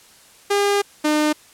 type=tone pair in turn; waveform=sawtooth; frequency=404.3 / 302.9 Hz; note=G#4 / D#4; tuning=-46 / -46 cents; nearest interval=perfect fourth; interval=500 cents; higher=first; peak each=-12 dBFS; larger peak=neither; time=0.5-0.82 / 1.04-1.33 s; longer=first; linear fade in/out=10 ms; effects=white hiss -49 dBFS RMS until 1.53 s + low-pass 11000 Hz 12 dB/octave